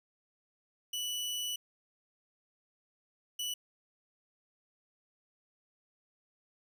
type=tone bursts at uneven times; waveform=sawtooth; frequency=2960 Hz; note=F#7; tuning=in tune; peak=-31 dBFS; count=2; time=0.93-1.56 / 3.39-3.54 s; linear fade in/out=5 ms; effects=none